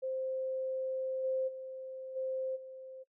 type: tone with level steps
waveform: sine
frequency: 523.3 Hz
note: C5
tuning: in tune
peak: -33 / -30 / -41 / -33 / -45 dBFS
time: 0.02-3.04 s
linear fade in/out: 20 ms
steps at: 1.23 / 1.47 / 2.15 / 2.55 s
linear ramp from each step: 20 ms
effects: noise-tail reverb RT60 0.1 s tail -20 dB re dry